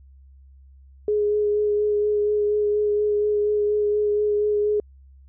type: tone with vibrato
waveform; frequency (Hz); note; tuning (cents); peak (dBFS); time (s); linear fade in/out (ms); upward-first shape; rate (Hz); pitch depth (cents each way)
sine; 417.6; G#4; +10; -18; 1.08-4.8; 2; sine; 4.2; 14
effects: added 67 Hz sine -46 dBFS peak until 5.28 s